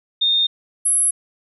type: tone pair in turn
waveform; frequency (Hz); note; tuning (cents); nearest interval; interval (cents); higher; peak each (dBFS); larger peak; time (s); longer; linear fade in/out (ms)
sine; 3658 / 10880; A#7 / F9; -33 / -46; octave + perfect fifth; 1887; second; -14; neither; 0.21-0.47 / 0.85-1.11; neither; 10
effects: none